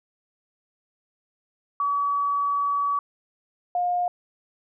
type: tone pair in turn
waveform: sine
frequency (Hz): 1139 / 711.4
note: C#6 / F5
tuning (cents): +47 / +32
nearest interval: minor sixth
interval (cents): 815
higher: first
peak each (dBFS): -21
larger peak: neither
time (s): 1.8-2.99 / 3.75-4.08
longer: first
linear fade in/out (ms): 2
effects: none